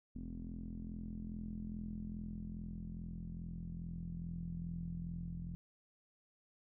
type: tone with low-pass filter sweep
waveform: sawtooth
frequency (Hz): 42.41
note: E1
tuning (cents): +50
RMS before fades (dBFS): -44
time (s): 0.15-5.55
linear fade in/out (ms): 0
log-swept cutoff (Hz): 240 to 160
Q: 8.7
effects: none